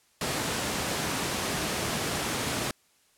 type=high-pass noise; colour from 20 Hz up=pink; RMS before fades=-30 dBFS; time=0.21-2.71 s; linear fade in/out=2 ms; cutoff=110 Hz; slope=12 dB/octave; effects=white hiss -65 dBFS RMS until 3.17 s + low-pass 11000 Hz 12 dB/octave